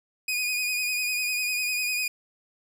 sawtooth tone with vibrato, 2476 Hz, D#7, 9 cents flat, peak -22 dBFS, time 0.28-2.08 s, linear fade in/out 5 ms, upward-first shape sine, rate 10 Hz, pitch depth 36 cents each way, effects none

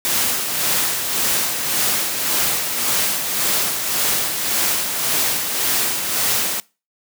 white noise with tremolo, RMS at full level -18 dBFS, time 0.05-6.6 s, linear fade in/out 0 ms, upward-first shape sine, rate 1.8 Hz, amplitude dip 45%, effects noise-tail reverb RT60 0.3 s tail -23 dB re dry + high-pass 100 Hz 12 dB/octave

